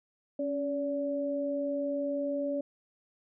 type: tone pair together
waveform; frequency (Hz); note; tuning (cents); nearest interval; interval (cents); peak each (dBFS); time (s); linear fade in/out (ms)
sine; 278.5 / 573.3; C#4 / D5; +8 / -42; octave; 1250; -33 / -31; 0.39-2.61; 5
effects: none